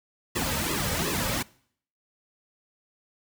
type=noise with flanger; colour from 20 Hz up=pink; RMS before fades=-28 dBFS; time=0.35-1.43 s; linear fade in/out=10 ms; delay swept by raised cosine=1.3 to 2.9 ms; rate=2.7 Hz; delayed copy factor=-0.85; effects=noise-tail reverb RT60 0.6 s tail -23 dB re dry